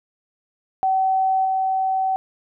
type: tone with level steps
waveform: sine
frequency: 762 Hz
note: G5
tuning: 49 cents flat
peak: -16 / -18 dBFS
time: 0.83-2.16 s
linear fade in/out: 0 ms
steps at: 1.45 s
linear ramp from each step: 2 ms
effects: none